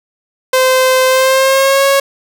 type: tone with pitch glide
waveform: sawtooth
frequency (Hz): 517 to 550.9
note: C5 to C#5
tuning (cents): -21 to -11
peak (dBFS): -4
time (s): 0.53-2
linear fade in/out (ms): 5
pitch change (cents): +110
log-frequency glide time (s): 1.07-1.85
effects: none